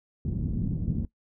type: low-pass noise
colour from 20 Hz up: white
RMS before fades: -29 dBFS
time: 0.25-1.05 s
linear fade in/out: 2 ms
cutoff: 220 Hz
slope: 24 dB/octave
effects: noise-tail reverb RT60 0.1 s tail -18 dB re dry